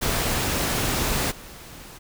pink noise with level steps, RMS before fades -24 / -42 dBFS, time 0.01-1.99 s, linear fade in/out 20 ms, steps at 1.3 s, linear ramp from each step 20 ms, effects none

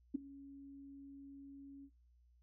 sine tone with ADSR envelope, 277.2 Hz, C#4, in tune, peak -30 dBFS, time 0.14-1.9 s, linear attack 12 ms, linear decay 11 ms, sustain -21 dB, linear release 61 ms, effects noise-tail reverb RT60 0.3 s tail -17 dB re dry + added 60 Hz sine -66 dBFS peak until 2.42 s

